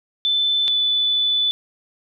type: tone pair in turn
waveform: sine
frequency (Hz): 3520 / 3486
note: A7 / A7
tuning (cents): 0 / -17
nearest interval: unison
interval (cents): 17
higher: first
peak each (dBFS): -16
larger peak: neither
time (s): 0.25-0.68 / 0.68-1.51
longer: second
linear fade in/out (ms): 0
effects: none